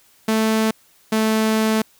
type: tone pair in turn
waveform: sawtooth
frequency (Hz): 220 / 219.1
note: A3 / A3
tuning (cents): 0 / -7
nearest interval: unison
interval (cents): 7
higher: first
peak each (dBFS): -12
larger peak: neither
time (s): 0.28-0.71 / 1.12-1.82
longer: second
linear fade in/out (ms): 5
effects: white hiss -55 dBFS RMS until 1.99 s